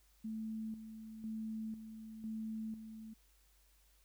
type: tone with tremolo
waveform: sine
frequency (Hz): 220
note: A3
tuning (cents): 0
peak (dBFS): -39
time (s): 0.24-3.14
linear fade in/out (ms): 10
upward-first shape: square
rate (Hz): 1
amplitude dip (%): 60
effects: added 50 Hz sine -68 dBFS peak until 4.04 s + white hiss -72 dBFS RMS until 4.04 s